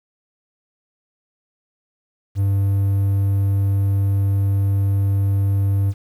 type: tone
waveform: triangle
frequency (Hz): 98.7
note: G2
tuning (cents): +12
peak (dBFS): -13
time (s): 2.35-5.94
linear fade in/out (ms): 50
effects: 8-bit